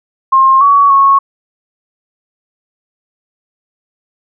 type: tone with pitch steps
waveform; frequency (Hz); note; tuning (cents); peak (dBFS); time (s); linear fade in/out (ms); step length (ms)
sine; 1065 / 1125 / 1100; C6 / C#6 / C#6; +30 / +25 / -14; -4; 0.32-1.19; 10; 290
effects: none